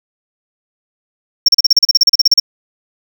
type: tone bursts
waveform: triangle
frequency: 5500 Hz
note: F8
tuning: 27 cents flat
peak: -3 dBFS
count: 16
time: 1.46-2.4 s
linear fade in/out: 5 ms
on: 25 ms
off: 36 ms
effects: none